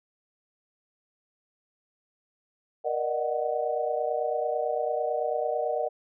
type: tone cluster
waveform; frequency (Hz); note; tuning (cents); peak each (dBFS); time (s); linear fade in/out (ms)
sine; 471.4 / 594 / 623 / 744; A#4 / D5 / D#5 / F#5; +19 / +20 / +2 / +9; -31; 2.84-5.89; 20
effects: none